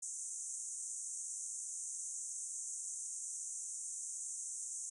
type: band-pass noise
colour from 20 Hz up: pink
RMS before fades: -44 dBFS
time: 0.02-4.9 s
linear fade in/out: 10 ms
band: 6200 to 9300 Hz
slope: 96 dB/octave
effects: none